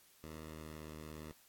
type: tone with pitch glide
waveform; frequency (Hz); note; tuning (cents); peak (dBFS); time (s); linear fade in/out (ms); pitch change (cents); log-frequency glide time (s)
10% pulse; 78.3 to 77.27; D#2 to D#2; +11 to -11; -39; 0.24-1.32; 0; -22; 0.42-0.88
effects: white hiss -66 dBFS RMS until 1.48 s + AAC 64 kbps